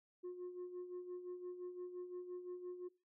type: tone with tremolo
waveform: sine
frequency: 359.2 Hz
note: F4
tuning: 49 cents sharp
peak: -40 dBFS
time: 0.23-2.89 s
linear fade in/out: 20 ms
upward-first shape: sine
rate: 5.8 Hz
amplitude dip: 65%
effects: noise-tail reverb RT60 0.3 s tail -22 dB re dry + tanh soft clip ceiling -42 dBFS